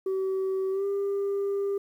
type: tone with pitch glide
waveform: sine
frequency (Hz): 381.7 to 398.4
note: G4 to G4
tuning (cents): -46 to +28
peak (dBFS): -23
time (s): 0.06-1.78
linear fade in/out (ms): 5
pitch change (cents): +74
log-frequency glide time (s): 0.71-0.85
effects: tanh soft clip ceiling -24 dBFS + 10-bit